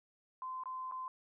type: tone with dropouts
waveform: sine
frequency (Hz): 1032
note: C6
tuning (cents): -24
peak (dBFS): -39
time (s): 0.42-1.08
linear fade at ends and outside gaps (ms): 1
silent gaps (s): 0.636-0.657 / 0.913-0.921
effects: none